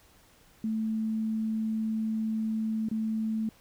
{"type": "tone with dropouts", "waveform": "sine", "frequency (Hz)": 220, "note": "A3", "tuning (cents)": 0, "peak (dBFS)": -27, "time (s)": [0.64, 3.49], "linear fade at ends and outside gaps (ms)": 2, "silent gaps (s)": [2.887, 2.913], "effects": ["pink hiss -60 dBFS RMS until 3.6 s"]}